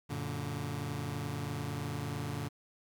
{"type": "chord", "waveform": "sawtooth", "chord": "Gb augmented", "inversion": "none", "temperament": "just", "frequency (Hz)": [92.5, 115.62, 144.53], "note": ["Gb2", "Bb2", "D3"], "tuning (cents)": [0, -14, -27], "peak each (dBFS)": [-38, -36, -34], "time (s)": [0.09, 2.49], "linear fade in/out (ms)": 20, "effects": ["11-bit"]}